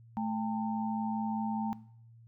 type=tone cluster; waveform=sine; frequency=218 / 797 / 902 Hz; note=A3 / G5 / A5; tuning=-16 / +28 / +43 cents; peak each=-32 / -38 / -38 dBFS; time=0.17-1.73 s; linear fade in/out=0 ms; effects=noise-tail reverb RT60 0.6 s tail -19 dB re dry + added 115 Hz sine -53 dBFS peak until 2.27 s